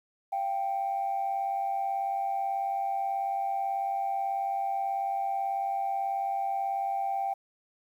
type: tone pair together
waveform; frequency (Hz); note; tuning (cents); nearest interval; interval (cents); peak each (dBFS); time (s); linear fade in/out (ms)
sine; 685.7 / 784; F5 / G5; -32 / 0; major second; 232; -34 / -27; 0.32-7.34; 10
effects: tanh soft clip ceiling -23 dBFS + 10-bit